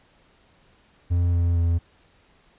triangle tone with pitch steps, 87.1 / 85.9 / 84.72 Hz, F2 / F2 / E2, -4 / -28 / +48 cents, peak -16 dBFS, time 1.1-1.79 s, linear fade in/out 20 ms, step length 230 ms, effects pink hiss -59 dBFS RMS until 2.58 s + resampled to 8000 Hz

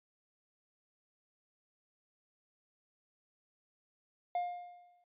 triangle tone with exponential decay, 708 Hz, F5, 23 cents sharp, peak -28 dBFS, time 4.35-5.04 s, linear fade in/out 2 ms, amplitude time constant 150 ms, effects noise-tail reverb RT60 0.1 s tail -24 dB re dry + resampled to 8000 Hz

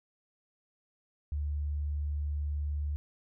sine tone, 73.42 Hz, D2, in tune, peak -30 dBFS, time 1.32-2.96 s, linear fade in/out 0 ms, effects none

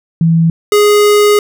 sine / square tone pair in turn, 164.81 / 415.3 Hz, E3 / G#4, 0 / 0 cents, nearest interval octave + major third, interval 1600 cents, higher second, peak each -6 / -6 dBFS, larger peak neither, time 0.21-0.5 / 0.72-1.39 s, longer second, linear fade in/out 2 ms, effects none

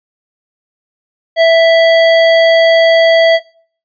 square tone, 659.3 Hz, E5, in tune, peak -5 dBFS, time 1.36-3.4 s, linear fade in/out 50 ms, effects noise-tail reverb RT60 0.5 s tail -23 dB re dry + resampled to 11025 Hz

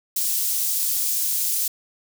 white high-pass noise, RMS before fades -23 dBFS, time 0.16-1.68 s, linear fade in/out 5 ms, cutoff 6000 Hz, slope 12 dB/octave, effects none

